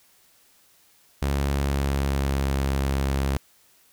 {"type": "tone with pitch glide", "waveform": "sawtooth", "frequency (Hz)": [69.7, 68.15], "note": ["C#2", "C#2"], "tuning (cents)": [10, -29], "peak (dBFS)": -18, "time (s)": [1.22, 3.37], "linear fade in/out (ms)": 0, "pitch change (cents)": -39, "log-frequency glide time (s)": [1.62, 2.57], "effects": ["white hiss -59 dBFS RMS until 3.92 s"]}